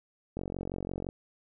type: click train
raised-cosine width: 2 ms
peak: -22 dBFS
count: 34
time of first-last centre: 0.37-1.089 s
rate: 45.9 Hz
effects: none